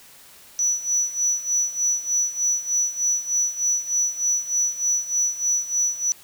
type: tone with tremolo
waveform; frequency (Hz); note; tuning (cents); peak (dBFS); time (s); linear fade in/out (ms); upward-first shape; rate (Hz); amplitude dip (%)
sine; 5920; F#8; 0; -15; 0.59-6.12; 0; sine; 3.3; 85
effects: tanh soft clip ceiling -16 dBFS + white hiss -48 dBFS RMS until 6.23 s